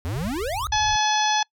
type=exponential sweep; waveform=square; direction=up; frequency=78 to 1318.5 Hz; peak=-26 dBFS; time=0.05-0.67 s; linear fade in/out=0 ms
type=low-pass noise; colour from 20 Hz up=white; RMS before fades=-35 dBFS; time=0.15-0.96 s; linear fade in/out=2 ms; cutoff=110 Hz; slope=96 dB/octave
type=harmonic tone; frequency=852 Hz; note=G#5; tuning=44 cents sharp; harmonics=1 / 2 / 3 / 4 / 5 / 6 / 7; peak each=-21 / -27 / -32 / -27 / -33 / -32 / -28 dBFS; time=0.72-1.43 s; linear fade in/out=5 ms
effects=noise-tail reverb RT60 0.1 s tail -26 dB re dry